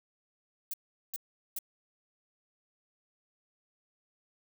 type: noise bursts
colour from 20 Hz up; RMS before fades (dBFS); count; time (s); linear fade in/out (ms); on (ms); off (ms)
violet; -36; 3; 0.71-1.588; 2; 26; 400
effects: none